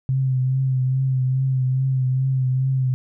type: tone with vibrato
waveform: sine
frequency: 130.81 Hz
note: C3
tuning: in tune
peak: -17 dBFS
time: 0.09-2.94 s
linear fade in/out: 0 ms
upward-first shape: triangle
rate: 2.4 Hz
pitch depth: 40 cents each way
effects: none